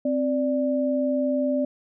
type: tone pair together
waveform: sine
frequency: 261.8 / 587.3 Hz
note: C4 / D5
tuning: +1 / 0 cents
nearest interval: octave + major second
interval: 1399 cents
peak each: -23 / -24 dBFS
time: 0.05-1.65 s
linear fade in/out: 5 ms
effects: none